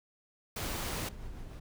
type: noise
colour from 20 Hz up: pink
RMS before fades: -37 dBFS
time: 0.56-1.09 s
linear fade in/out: 5 ms
type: noise with tremolo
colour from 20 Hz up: brown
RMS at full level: -42 dBFS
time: 0.62-1.6 s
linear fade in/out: 10 ms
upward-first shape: triangle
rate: 6.8 Hz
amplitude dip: 35%
effects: none